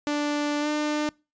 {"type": "tone with pitch glide", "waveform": "sawtooth", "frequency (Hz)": [293.7, 300.2], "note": ["D4", "D4"], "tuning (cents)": [0, 38], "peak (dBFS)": -20, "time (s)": [0.07, 1.09], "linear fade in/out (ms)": 0, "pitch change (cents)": 38, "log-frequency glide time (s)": [0.6, 0.68], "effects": ["noise-tail reverb RT60 0.3 s tail -26 dB re dry", "resampled to 16000 Hz"]}